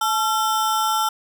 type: ring-modulated tone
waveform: square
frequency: 1108.7 Hz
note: C#6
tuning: in tune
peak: -16 dBFS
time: 0.01-1.09 s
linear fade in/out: 5 ms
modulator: 241 Hz
effects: 8-bit